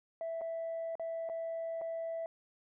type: tone with dropouts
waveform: sine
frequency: 659.3 Hz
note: E5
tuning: in tune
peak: -34 dBFS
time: 0.21-2.26 s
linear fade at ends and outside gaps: 1 ms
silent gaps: 0.411-0.416 / 0.954-0.996 / 1.29-1.297 / 1.813-1.817 s
effects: tanh soft clip ceiling -33 dBFS